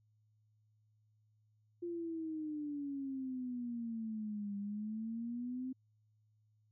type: exponential two-way sweep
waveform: sine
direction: down then up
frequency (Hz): 349.2 to 200 to 261.3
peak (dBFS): -38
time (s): 1.82-5.73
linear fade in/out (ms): 10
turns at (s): 4.57
effects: added 107 Hz sine -70 dBFS peak until 6.71 s